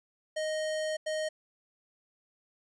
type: tone bursts at uneven times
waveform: square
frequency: 622.3 Hz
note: D#5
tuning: in tune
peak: -31 dBFS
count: 2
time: 0.36-0.97 / 1.06-1.29 s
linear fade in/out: 10 ms
effects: resampled to 22050 Hz